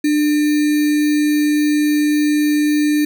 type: tone with sample-and-hold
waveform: sine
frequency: 298.2 Hz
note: D4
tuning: 27 cents sharp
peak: -12 dBFS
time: 0.04-3.05 s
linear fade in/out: 5 ms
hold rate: 2100 Hz
effects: none